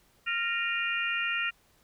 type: harmonic tone with a mistuned harmonic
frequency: 464.5 Hz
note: A#4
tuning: 6 cents flat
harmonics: 3 / 4 / 5 / 6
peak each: -33 / -33 / -33 / -33 dBFS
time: 0.26-1.51 s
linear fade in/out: 20 ms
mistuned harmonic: 5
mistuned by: +76 cents
effects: pink hiss -65 dBFS RMS until 1.83 s